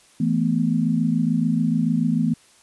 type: chord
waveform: sine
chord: E suspended fourth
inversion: none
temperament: equal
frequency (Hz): 164.81 / 220 / 246.9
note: E3 / A3 / B3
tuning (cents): 0 / 0 / 0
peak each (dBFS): -22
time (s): 0.2-2.34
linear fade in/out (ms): 5
effects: white hiss -54 dBFS RMS until 2.62 s + resampled to 24000 Hz